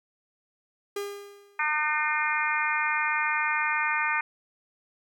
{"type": "tone with exponential decay", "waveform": "45% pulse", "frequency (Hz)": 404.6, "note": "G#4", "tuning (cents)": -45, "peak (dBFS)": -28, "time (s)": [0.96, 1.75], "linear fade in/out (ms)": 5, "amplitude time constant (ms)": 170}
{"type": "harmonic tone", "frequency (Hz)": 303.1, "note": "D#4", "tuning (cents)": -45, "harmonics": [3, 4, 5, 6, 7, 8], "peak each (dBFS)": [-31, -31, -31, -31, -31, -31], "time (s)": [1.59, 4.21], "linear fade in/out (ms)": 5}
{"effects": []}